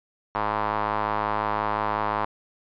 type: tone with band-pass filter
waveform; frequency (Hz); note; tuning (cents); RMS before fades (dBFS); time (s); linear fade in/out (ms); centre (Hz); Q
square; 52.8; G#1; +29; -26; 0.35-2.25; 0; 1000; 2.9
effects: resampled to 11025 Hz